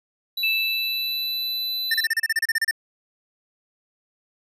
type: tone with pitch glide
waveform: square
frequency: 3951 to 4006 Hz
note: B7 to B7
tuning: 0 to +24 cents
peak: -25 dBFS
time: 0.37-2.06 s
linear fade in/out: 5 ms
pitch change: +24 cents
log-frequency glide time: 0.56-1.93 s
type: tone with exponential decay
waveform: sine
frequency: 2637 Hz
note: E7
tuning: in tune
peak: -19 dBFS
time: 0.43-2.41 s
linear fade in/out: 5 ms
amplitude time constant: 430 ms
type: tone bursts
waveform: square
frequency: 1800 Hz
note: A6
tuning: 39 cents sharp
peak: -19 dBFS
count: 13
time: 1.91-2.711 s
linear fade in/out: 5 ms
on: 33 ms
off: 31 ms
effects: resampled to 32000 Hz